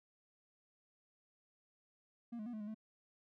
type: tone with pitch steps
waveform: triangle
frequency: 235.5 / 212.2 / 242.2 / 215.5 / 207.9 / 217.8 Hz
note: A#3 / G#3 / B3 / A3 / G#3 / A3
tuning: +18 / +38 / -34 / -36 / +2 / -17 cents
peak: -40 dBFS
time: 2.32-2.746 s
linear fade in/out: 10 ms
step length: 71 ms
effects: none